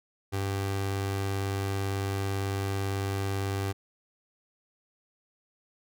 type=tone pair together; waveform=sawtooth; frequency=98 / 196 Hz; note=G2 / G3; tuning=0 / 0 cents; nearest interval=octave; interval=1200 cents; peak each=-24 / -33 dBFS; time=0.32-3.73 s; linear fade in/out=20 ms; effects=none